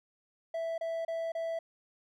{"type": "tone bursts", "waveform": "triangle", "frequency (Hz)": 659.3, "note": "E5", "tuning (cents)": 0, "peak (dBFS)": -30, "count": 4, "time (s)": [0.54, 1.59], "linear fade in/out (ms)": 5, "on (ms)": 240, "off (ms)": 30, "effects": []}